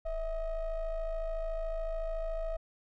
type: ring-modulated tone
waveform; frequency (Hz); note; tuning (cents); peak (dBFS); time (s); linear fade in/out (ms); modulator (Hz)
triangle; 311.1; D#4; 0; -27; 0.05-2.57; 10; 338
effects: none